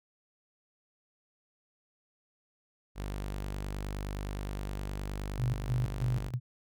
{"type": "tone", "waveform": "sawtooth", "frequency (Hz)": 49.63, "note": "G1", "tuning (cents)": 22, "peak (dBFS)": -31, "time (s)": [2.95, 6.32], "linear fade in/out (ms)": 50}
{"type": "tone with tremolo", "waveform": "sine", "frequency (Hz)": 123.8, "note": "B2", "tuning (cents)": 5, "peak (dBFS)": -27, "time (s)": [5.37, 6.4], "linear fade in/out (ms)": 50, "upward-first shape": "square", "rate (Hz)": 3.1, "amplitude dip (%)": 80}
{"effects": []}